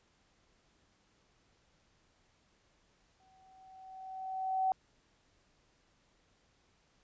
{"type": "tone with exponential growth", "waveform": "sine", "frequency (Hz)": 758, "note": "F#5", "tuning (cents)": 42, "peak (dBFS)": -26, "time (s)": [3.2, 4.72], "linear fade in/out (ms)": 1, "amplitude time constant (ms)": 330, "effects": ["pink hiss -71 dBFS RMS until 7.03 s", "resampled to 16000 Hz"]}